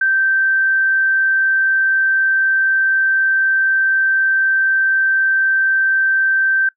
sine tone, 1559 Hz, G6, 10 cents flat, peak -12 dBFS, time 0.01-6.69 s, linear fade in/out 5 ms, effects noise-tail reverb RT60 0.1 s tail -21 dB re dry

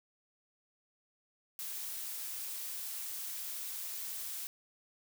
blue noise, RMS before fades -41 dBFS, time 1.59-4.47 s, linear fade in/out 0 ms, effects none

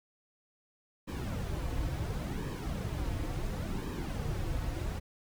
brown noise with flanger, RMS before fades -35 dBFS, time 1.07-5 s, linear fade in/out 20 ms, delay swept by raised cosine 1.4 to 5.1 ms, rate 0.71 Hz, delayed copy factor -0.6, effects none

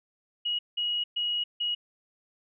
sine tone bursts at uneven times, 2900 Hz, F#7, 35 cents flat, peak -26 dBFS, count 4, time 0.45-0.59 / 0.77-1.04 / 1.16-1.44 / 1.6-1.75 s, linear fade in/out 10 ms, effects none

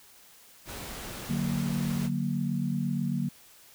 pink noise, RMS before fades -40 dBFS, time 0.65-2.1 s, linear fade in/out 50 ms
sine chord, D augmented, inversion none, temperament equal, 146.83 / 185 / 233.1 Hz, D3 / F#3 / A#3, 0 / 0 / 0 cents, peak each -31 dBFS, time 1.29-3.29 s, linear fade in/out 10 ms
effects white hiss -55 dBFS RMS until 3.74 s

